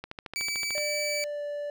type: click train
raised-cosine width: 0.3 ms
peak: -21 dBFS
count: 11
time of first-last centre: 0.04-0.781 s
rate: 13.5 Hz
type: tone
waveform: 20% pulse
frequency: 2300 Hz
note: D7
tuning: 37 cents flat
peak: -24 dBFS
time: 0.36-1.24 s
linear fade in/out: 0 ms
type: tone with pitch glide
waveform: triangle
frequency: 596 to 583.4 Hz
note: D5 to D5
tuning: +25 to -12 cents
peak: -29 dBFS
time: 0.75-1.7 s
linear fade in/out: 2 ms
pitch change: -37 cents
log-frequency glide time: 1.02-1.43 s
effects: none